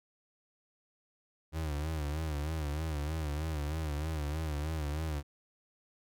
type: tone with vibrato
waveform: 35% pulse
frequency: 76.4 Hz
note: D#2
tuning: 31 cents flat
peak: -31 dBFS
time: 1.52-5.23 s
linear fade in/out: 50 ms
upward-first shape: sine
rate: 3.2 Hz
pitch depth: 90 cents each way
effects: none